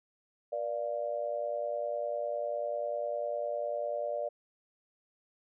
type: tone with amplitude modulation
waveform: sine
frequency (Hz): 587.3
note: D5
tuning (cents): 0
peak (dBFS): -27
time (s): 0.52-4.29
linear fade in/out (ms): 10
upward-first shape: sine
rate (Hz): 110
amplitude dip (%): 95
effects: none